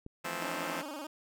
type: click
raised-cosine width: 3 ms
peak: -31 dBFS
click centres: 0.064 s
type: chord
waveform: 5% pulse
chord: F major seventh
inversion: third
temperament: just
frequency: 163.7 / 174.61 / 218.3 / 261.9 Hz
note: E3 / F3 / A3 / C4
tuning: -12 / 0 / -13 / +2 cents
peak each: -32 / -30 / -33 / -30 dBFS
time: 0.24-0.82 s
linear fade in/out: 10 ms
type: tone with vibrato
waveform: 15% pulse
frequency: 292.9 Hz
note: D4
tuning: 5 cents flat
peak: -33 dBFS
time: 0.41-1.07 s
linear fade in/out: 5 ms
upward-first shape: square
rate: 19 Hz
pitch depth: 100 cents each way
effects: none